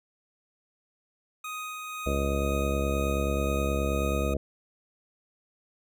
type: tone with tremolo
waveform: 25% pulse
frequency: 1249 Hz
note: D#6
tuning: 6 cents sharp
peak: -30 dBFS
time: 1.44-4.34 s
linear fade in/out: 5 ms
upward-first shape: sine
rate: 2 Hz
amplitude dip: 25%
type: harmonic tone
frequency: 69.4 Hz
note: C#2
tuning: 3 cents sharp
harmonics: 1 / 2 / 3 / 4 / 5 / 6 / 7 / 8 / 9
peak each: -28 / -37 / -34 / -37 / -36 / -40 / -33 / -40 / -34 dBFS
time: 2.06-4.37 s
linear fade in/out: 5 ms
effects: none